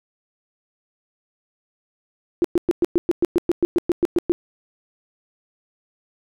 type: tone bursts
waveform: sine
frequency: 345.9 Hz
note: F4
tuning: 17 cents flat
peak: -13 dBFS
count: 15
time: 2.42-4.32 s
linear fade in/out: 0 ms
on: 24 ms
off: 110 ms
effects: none